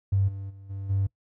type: tone with level steps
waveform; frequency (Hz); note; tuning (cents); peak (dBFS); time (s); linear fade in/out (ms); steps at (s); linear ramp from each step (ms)
triangle; 97.9; G2; -2; -16 / -31 / -41 / -30 / -19; 0.12-1.07; 10; 0.27 / 0.49 / 0.69 / 0.89; 20
effects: noise-tail reverb RT60 0.1 s tail -23 dB re dry + tanh soft clip ceiling -17 dBFS